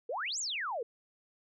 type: exponential two-way sweep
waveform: sine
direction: up then down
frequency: 430.7 to 7902 to 430.7 Hz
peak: -33 dBFS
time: 0.09-0.83 s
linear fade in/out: 5 ms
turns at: 0.39 s
effects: none